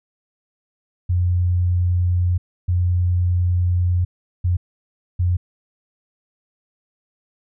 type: tone bursts at uneven times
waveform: sine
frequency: 89 Hz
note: F2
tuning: 33 cents sharp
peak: -15 dBFS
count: 4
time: 1.09-2.38 / 2.68-4.05 / 4.44-4.57 / 5.19-5.37 s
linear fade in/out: 10 ms
effects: none